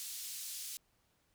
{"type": "band-pass noise", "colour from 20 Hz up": "white", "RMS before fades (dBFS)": -44, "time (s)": [0, 0.77], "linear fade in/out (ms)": 0, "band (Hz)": [3900, 12000], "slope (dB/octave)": 12, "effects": ["pink hiss -75 dBFS RMS until 1.34 s"]}